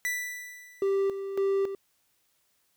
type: tone with exponential decay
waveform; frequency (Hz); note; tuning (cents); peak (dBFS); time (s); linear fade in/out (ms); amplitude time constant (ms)
45% pulse; 1975.5; B6; 0; -26; 0.05-1.2; 0; 250
type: tone with tremolo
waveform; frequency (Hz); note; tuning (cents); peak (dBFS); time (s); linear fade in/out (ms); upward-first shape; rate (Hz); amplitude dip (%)
triangle; 392; G4; 0; -21; 0.82-1.75; 2; square; 1.8; 65
effects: white hiss -71 dBFS RMS until 2.76 s